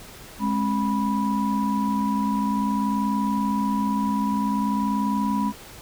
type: tone cluster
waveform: sine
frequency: 208.7 / 269.2 / 982 Hz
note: G#3 / C4 / B5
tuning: +9 / +49 / -10 cents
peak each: -23 / -27 / -26 dBFS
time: 0.39-5.53 s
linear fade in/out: 50 ms
effects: pink hiss -43 dBFS RMS until 5.81 s